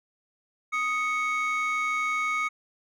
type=tone pair together; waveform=triangle; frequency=1249.3 / 2217 Hz; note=D#6 / C#7; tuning=+7 / 0 cents; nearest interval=minor seventh; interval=993 cents; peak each=-25 dBFS; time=0.72-2.49 s; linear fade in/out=20 ms; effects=tanh soft clip ceiling -18 dBFS + resampled to 24000 Hz